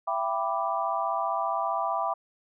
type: chord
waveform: sine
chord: E minor seventh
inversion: none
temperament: equal with one note detuned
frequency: 668.8 / 784 / 987.8 / 1174.7 Hz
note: E5 / G5 / B5 / D6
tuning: +25 / 0 / 0 / 0 cents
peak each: -31 dBFS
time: 0.07-2.14 s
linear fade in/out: 10 ms
effects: none